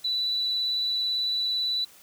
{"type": "tone with vibrato", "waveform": "sine", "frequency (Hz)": 3965, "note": "B7", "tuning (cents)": 6, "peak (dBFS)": -24, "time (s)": [0.04, 1.85], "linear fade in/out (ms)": 10, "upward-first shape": "square", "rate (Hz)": 18, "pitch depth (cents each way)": 10, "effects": ["white hiss -53 dBFS RMS until 2.02 s"]}